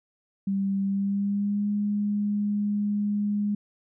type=tone with pitch glide; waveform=sine; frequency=196 to 206.1 Hz; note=G3 to G#3; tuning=0 to -13 cents; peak=-23 dBFS; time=0.47-3.55 s; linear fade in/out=5 ms; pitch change=+87 cents; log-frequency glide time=0.85-1.7 s; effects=none